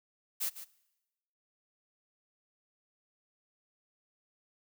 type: noise with echo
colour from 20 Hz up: blue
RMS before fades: -33 dBFS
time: 0.4-0.5 s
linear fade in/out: 20 ms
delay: 150 ms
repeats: 1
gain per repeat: -12 dB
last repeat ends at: 0.65 s
effects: noise-tail reverb RT60 1.0 s tail -21 dB re dry